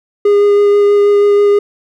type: tone with vibrato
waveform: triangle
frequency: 408.5 Hz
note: G#4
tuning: 29 cents flat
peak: -4 dBFS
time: 0.25-1.59 s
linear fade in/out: 5 ms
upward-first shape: sine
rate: 6.2 Hz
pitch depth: 9 cents each way
effects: none

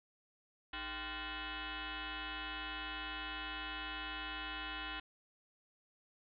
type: tone with frequency modulation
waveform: sine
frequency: 784 Hz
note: G5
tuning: in tune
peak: -40 dBFS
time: 0.73-5 s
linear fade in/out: 5 ms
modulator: 364 Hz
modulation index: 7.3
effects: none

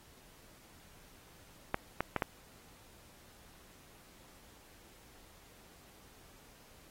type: clicks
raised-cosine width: 0.5 ms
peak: -15 dBFS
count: 4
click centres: 1.744 / 2.006 / 2.163 / 2.222 s
effects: pink hiss -60 dBFS RMS until 6.9 s + AAC 48 kbps

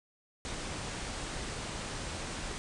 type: low-pass noise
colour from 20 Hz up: pink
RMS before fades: -39 dBFS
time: 0.45-2.58 s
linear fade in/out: 0 ms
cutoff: 9500 Hz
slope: 96 dB/octave
effects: none

